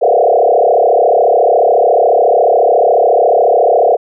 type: tone with frequency modulation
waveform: sine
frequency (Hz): 587.3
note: D5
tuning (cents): 0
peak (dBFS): -6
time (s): 0.01-3.97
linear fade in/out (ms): 20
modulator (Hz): 34.1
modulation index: 4.4
effects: none